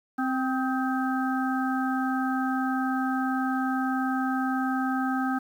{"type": "harmonic tone with a mistuned harmonic", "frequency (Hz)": 261.6, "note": "C4", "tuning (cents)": 0, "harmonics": [1, 3, 5, 6], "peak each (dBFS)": [-26, -31, -33, -34], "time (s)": [0.18, 5.39], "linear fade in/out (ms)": 10, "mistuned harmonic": 5, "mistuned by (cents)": -50, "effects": ["9-bit"]}